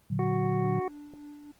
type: chord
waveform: sine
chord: Bb augmented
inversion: none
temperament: equal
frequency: 116.54 / 146.83 / 185 Hz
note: Bb2 / D3 / F#3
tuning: 0 / 0 / 0 cents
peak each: -31 dBFS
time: 0.1-0.8 s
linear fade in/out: 10 ms
type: harmonic tone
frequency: 370 Hz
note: F#4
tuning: in tune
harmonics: 1 / 2 / 3 / 5 / 6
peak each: -30 / -34 / -38 / -48 / -49 dBFS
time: 0.19-0.88 s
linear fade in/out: 2 ms
type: tone with tremolo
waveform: triangle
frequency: 293.2 Hz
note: D4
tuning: 3 cents flat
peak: -40 dBFS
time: 0.63-1.52 s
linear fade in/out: 10 ms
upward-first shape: sine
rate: 3.5 Hz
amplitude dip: 40%
type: click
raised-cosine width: 2 ms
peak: -34 dBFS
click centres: 1.137 s
effects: pink hiss -64 dBFS RMS until 1.59 s + Opus 24 kbps